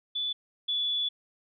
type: tone pair in turn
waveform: sine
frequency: 3470 / 3438 Hz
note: A7 / A7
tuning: -25 / -41 cents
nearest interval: unison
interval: 16 cents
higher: first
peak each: -28 / -26 dBFS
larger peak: second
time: 0.15-0.33 / 0.68-1.09 s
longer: second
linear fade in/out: 10 ms
effects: none